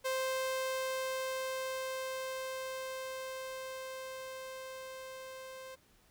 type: tone with level ramp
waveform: sawtooth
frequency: 523 Hz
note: C5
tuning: 1 cent flat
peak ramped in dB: -28 to -42 dBFS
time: 0.04-5.76 s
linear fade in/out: 20 ms
effects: pink hiss -67 dBFS RMS until 6.1 s